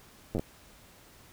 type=slowing click train; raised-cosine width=2 ms; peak=-18 dBFS; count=5; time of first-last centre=0.35-0.395 s; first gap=9 ms; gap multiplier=1.15; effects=pink hiss -56 dBFS RMS until 1.32 s